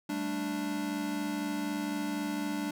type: chord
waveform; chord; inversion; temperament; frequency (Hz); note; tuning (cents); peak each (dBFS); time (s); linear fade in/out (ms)
square; G suspended second; none; equal; 196 / 220 / 293.7; G3 / A3 / D4; 0 / 0 / 0; -39 / -40 / -34; 0.09-2.71; 5
effects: none